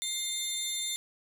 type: tone pair together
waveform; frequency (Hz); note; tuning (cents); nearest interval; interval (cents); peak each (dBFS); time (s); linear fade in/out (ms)
20% pulse; 2100 / 3604; C7 / A7; +6 / +41; major sixth; 935; -35 / -26; 0.02-0.96; 0
effects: none